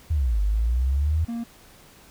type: exponential two-way sweep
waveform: sine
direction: down then up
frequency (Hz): 83 to 49.1 to 83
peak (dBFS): -19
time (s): 0.1-1.25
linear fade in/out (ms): 10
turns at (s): 0.41
type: tone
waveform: triangle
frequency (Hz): 233.2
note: A#3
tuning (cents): +1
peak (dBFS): -25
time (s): 1.28-1.44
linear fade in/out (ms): 10
effects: pink hiss -51 dBFS RMS until 2.1 s